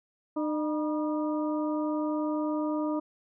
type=harmonic tone with a mistuned harmonic; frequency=303.9 Hz; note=D#4; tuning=41 cents flat; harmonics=1 / 2 / 3 / 4; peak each=-28 / -34 / -38 / -40 dBFS; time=0.36-3 s; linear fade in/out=10 ms; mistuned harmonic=3; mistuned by=+89 cents; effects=none